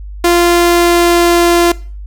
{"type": "tone with pitch glide", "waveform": "sawtooth", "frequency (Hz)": [346.7, 344.7], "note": ["F4", "F4"], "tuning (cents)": [-13, -23], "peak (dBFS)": -3, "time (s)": [0.24, 1.72], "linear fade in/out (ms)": 5, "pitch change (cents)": -10, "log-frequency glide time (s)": [0.45, 1.42], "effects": ["noise-tail reverb RT60 0.4 s tail -20 dB re dry", "added 50 Hz sine -24 dBFS peak until 2.06 s"]}